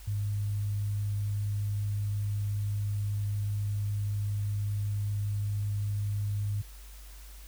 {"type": "tone with sample-and-hold", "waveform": "sine", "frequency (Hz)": 102.6, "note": "G#2", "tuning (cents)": -21, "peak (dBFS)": -28, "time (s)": [0.07, 6.62], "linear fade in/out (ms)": 10, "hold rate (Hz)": 8820, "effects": ["added 50 Hz sine -45 dBFS peak until 7.47 s", "white hiss -54 dBFS RMS until 7.47 s"]}